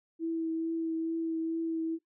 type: tone with vibrato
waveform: sine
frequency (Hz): 326.6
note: E4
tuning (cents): -16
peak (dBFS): -29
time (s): 0.19-1.99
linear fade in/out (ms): 50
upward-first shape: triangle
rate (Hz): 2.3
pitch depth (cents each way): 17
effects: noise-tail reverb RT60 0.1 s tail -17 dB re dry